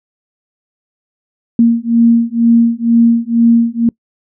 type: beating tone pair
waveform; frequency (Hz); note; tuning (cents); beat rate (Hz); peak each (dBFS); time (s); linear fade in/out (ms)
sine; 231.5 / 233.6; A#3 / A#3; -12 / +4; 2.1; -10; 1.59-3.89; 2
effects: noise-tail reverb RT60 0.1 s tail -26 dB re dry